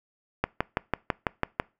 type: click train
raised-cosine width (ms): 0.5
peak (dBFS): -8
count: 8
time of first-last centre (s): 0.44-1.599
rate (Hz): 6.04
effects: noise-tail reverb RT60 0.3 s tail -24 dB re dry